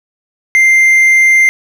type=tone; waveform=triangle; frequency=2093 Hz; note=C7; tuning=in tune; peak=-3 dBFS; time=0.55-1.49 s; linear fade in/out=0 ms; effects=none